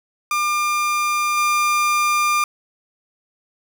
30% pulse tone with level steps, 1200 Hz, D6, 37 cents sharp, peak -15 / -13 dBFS, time 0.31-2.44 s, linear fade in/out 2 ms, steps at 1.37 s, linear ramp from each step 5 ms, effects none

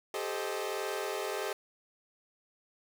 sawtooth chord, A half-diminished seventh, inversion third, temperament equal with one note detuned, 392 / 433.4 / 523.3 / 622.3 Hz, G4 / A4 / C5 / Eb5, 0 / -26 / 0 / 0 cents, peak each -34 / -34 / -37 / -36 dBFS, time 0.14-1.53 s, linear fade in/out 2 ms, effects none

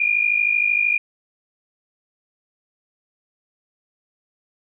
sine tone pair together, 2397 / 2450 Hz, D7 / D#7, +35 / -27 cents, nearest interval unison, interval 38 cents, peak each -19 dBFS, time 0-0.98 s, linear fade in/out 5 ms, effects none

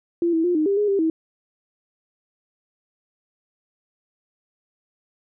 sine tone with pitch steps, 341.6 / 325.2 / 353.8 / 309.1 / 397.9 / 415.4 / 395.4 / 321.8 Hz, F4 / E4 / F4 / D#4 / G4 / G#4 / G4 / E4, -38 / -23 / +23 / -11 / +26 / 0 / +15 / -42 cents, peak -17 dBFS, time 0.22-1.1 s, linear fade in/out 2 ms, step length 110 ms, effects none

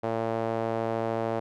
sawtooth tone with band-pass filter, 113.4 Hz, A#2, 47 cents flat, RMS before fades -29 dBFS, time 0.03-1.4 s, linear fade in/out 10 ms, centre 610 Hz, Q 1.7, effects none

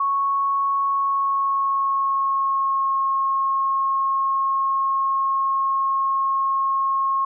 sine tone with pitch glide, 1105 to 1082.9 Hz, C#6 to C#6, -6 to -41 cents, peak -18 dBFS, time 0-7.25 s, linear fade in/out 5 ms, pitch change -35 cents, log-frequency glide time 0.83-2.98 s, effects none

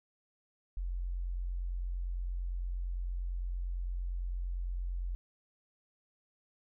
sine tone, 44.4 Hz, F1, 29 cents sharp, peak -33 dBFS, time 0.77-5.15 s, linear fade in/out 0 ms, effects none

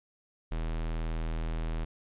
square tone, 40.46 Hz, E1, 32 cents flat, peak -31 dBFS, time 0.51-1.85 s, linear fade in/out 10 ms, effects resampled to 8000 Hz + 12-bit

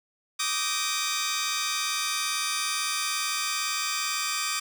10% pulse chord, Eb major seventh, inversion third, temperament just, 1166.7 / 1244.5 / 1555.6 / 1866.8 Hz, D6 / Eb6 / G6 / Bb6, -12 / 0 / -14 / +2 cents, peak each -22 / -23 / -27 / -27 dBFS, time 0.39-4.6 s, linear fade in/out 10 ms, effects none

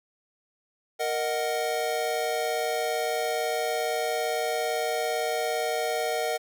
square chord, D# minor, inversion second, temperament equal, 466.2 / 622.3 / 740 Hz, A#4 / D#5 / F#5, 0 / 0 / 0 cents, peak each -31 dBFS, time 0.99-6.38 s, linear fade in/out 20 ms, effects none

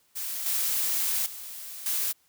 blue noise with level steps, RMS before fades -33 / -27 / -40 / -28 dBFS, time 0.15-2.13 s, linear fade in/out 20 ms, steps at 0.46 / 1.26 / 1.86 s, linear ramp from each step 2 ms, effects white hiss -66 dBFS RMS until 2.28 s

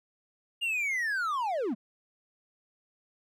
triangle linear sweep, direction down, 2849 to 185.3 Hz, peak -26 dBFS, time 0.61-1.75 s, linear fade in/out 20 ms, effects none

